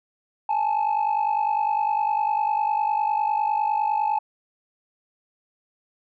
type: tone pair together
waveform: sine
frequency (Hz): 830.6 / 880.5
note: G#5 / A5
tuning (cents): 0 / +1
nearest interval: minor second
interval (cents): 101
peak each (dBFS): -21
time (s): 0.49-4.19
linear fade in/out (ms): 5
effects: tanh soft clip ceiling -17 dBFS